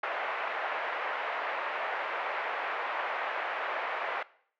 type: band-pass noise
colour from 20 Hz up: pink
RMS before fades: -34 dBFS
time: 0.03-4.23 s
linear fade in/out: 5 ms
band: 580 to 2300 Hz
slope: 24 dB/octave
effects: noise-tail reverb RT60 0.6 s tail -20 dB re dry